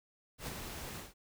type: noise with ADSR envelope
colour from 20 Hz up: pink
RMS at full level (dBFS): -40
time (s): 0.38-1.14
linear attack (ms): 94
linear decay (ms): 22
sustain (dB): -4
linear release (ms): 170
effects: none